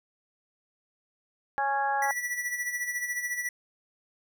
harmonic tone, 276.5 Hz, C#4, 4 cents flat, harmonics 2 / 3 / 4 / 5 / 6, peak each -38 / -26 / -37 / -38 / -32 dBFS, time 1.58-2.11 s, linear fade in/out 0 ms
square tone with tremolo, 1954 Hz, B6, 19 cents flat, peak -28 dBFS, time 2.02-3.49 s, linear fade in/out 2 ms, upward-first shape sine, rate 14 Hz, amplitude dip 60%
effects none

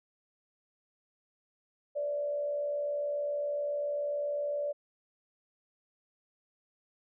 sine tone with frequency modulation, 581 Hz, D5, 19 cents flat, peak -30 dBFS, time 1.95-4.73 s, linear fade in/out 20 ms, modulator 67.3 Hz, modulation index 0.36, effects none

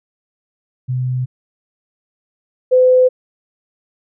sine tone pair in turn, 127.1 / 508.4 Hz, C3 / C5, -50 / -50 cents, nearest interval 2 octaves, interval 2400 cents, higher second, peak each -16 / -7 dBFS, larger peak second, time 0.88-1.26 / 2.71-3.09 s, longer neither, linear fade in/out 20 ms, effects none

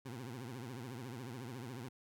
20% pulse tone with vibrato, 123.5 Hz, B2, in tune, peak -39 dBFS, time 0.05-1.89 s, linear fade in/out 10 ms, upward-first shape triangle, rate 14 Hz, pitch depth 210 cents each way, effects none

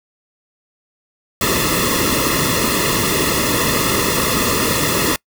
pink noise with comb filter, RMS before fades -17 dBFS, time 1.41-5.16 s, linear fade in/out 2 ms, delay 1.3 ms, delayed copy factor -1, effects noise-tail reverb RT60 0.1 s tail -25 dB re dry

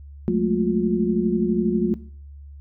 sine tone cluster, 181.5 / 212 / 224.2 / 355.3 Hz, F#3 / G#3 / A3 / F4, -33 / +36 / +33 / +30 cents, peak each -23 dBFS, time 0.28-1.94 s, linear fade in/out 0 ms, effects noise-tail reverb RT60 0.5 s tail -18 dB re dry + added 71 Hz sine -38 dBFS peak until 2.6 s

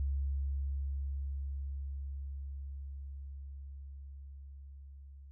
sine tone with level ramp, 69 Hz, C#2, 7 cents flat, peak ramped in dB -30 to -49 dBFS, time 0-5.31 s, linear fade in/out 0 ms, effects none

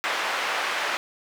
white band-pass noise, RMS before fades -27 dBFS, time 0.04-0.97 s, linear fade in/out 0 ms, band 640 to 2100 Hz, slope 12 dB/octave, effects none

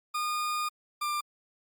40% pulse tone pair in turn, 1220 / 1192.1 Hz, D#6 / D6, -34 / +26 cents, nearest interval unison, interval 40 cents, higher first, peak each -28 dBFS, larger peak neither, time 0.14-0.69 / 1.01-1.21 s, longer first, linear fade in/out 10 ms, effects Opus 48 kbps

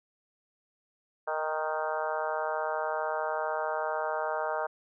harmonic tone with a mistuned harmonic, 155.56 Hz, D#3, in tune, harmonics 3 / 4 / 5 / 6 / 7 / 8 / 9 / 10, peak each -38 / -33 / -36 / -36 / -41 / -39 / -40 / -41 dBFS, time 1.27-4.67 s, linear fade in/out 10 ms, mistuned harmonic 5, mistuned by +24 cents, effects none

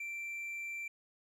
triangle tone, 2349 Hz, D7, in tune, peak -37 dBFS, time 0-0.88 s, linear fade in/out 5 ms, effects none

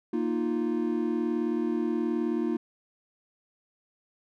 triangle chord, Bb suspended fourth, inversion none, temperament just, 233.1 / 310.8 / 349.6 Hz, Bb3 / Eb4 / F4, 0 / -2 / +2 cents, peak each -28 dBFS, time 0.13-2.57 s, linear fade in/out 5 ms, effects none

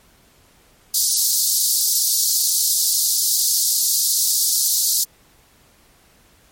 pink high-pass noise, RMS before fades -18 dBFS, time 0.94-5.04 s, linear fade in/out 5 ms, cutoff 4300 Hz, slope 48 dB/octave, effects pink hiss -54 dBFS RMS until 6.51 s + MP3 64 kbps

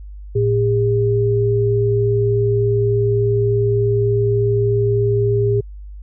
sine tone pair together, 113.4 / 404.5 Hz, A#2 / G#4, -47 / -46 cents, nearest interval octave + minor seventh, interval 2201 cents, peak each -16 dBFS, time 0.35-5.61 s, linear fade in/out 10 ms, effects added 50 Hz sine -31 dBFS peak until 6.02 s

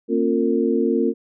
sine tone cluster, 232 / 271.8 / 351 / 454.6 Hz, A#3 / C#4 / F4 / A#4, -8 / -34 / +9 / -43 cents, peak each -22 dBFS, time 0.08-1.14 s, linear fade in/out 50 ms, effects none

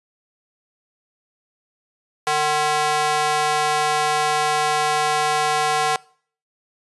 square tone with high-pass filter, 151.3 Hz, D#3, 48 cents flat, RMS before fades -20 dBFS, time 2.27-5.96 s, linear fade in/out 0 ms, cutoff 760 Hz, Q 1.5, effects noise-tail reverb RT60 0.5 s tail -23 dB re dry + resampled to 24000 Hz

